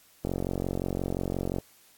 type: click train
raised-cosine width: 2 ms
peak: -16 dBFS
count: 62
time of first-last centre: 0.25-1.585 s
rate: 45.7 Hz
effects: white hiss -59 dBFS RMS until 1.97 s + AAC 64 kbps